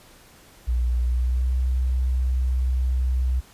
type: tone with pitch glide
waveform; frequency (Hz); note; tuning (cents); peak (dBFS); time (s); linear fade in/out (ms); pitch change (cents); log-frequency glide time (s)
sine; 60.4 to 63.59; B1 to C2; -38 to -49; -19; 0.67-3.41; 20; +89; 0.97-1.55
effects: pink hiss -51 dBFS RMS until 3.53 s + resampled to 32000 Hz